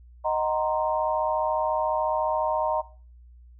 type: chord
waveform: sine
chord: C half-diminished seventh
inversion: first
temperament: equal with one note detuned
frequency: 622.3 / 752.1 / 932.3 / 1046.5 Hz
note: Eb5 / Gb5 / Bb5 / C6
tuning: 0 / +28 / 0 / 0 cents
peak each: -26 / -31 / -26 / -32 dBFS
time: 0.24-2.82 s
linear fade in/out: 20 ms
effects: noise-tail reverb RT60 0.4 s tail -19 dB re dry + added 60 Hz sine -47 dBFS peak until 3.59 s